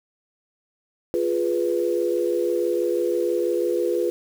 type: chord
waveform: sine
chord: F diminished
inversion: none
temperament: equal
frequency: 349.2 / 415.3 / 493.9 Hz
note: F4 / Ab4 / Cb5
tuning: 0 / 0 / 0 cents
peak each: -23 / -26 / -24 dBFS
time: 1.14-4.1 s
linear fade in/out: 0 ms
effects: 7-bit